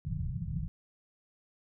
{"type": "low-pass noise", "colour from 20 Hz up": "white", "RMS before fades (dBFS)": -35, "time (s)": [0.05, 0.68], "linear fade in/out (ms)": 0, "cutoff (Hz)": 180, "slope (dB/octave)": 96, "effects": []}